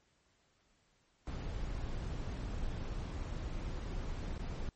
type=noise with dropouts; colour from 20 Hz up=brown; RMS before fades=-39 dBFS; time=1.27-4.69 s; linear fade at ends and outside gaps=2 ms; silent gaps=4.38-4.392 s; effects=pink hiss -73 dBFS RMS until 4.75 s + MP3 32 kbps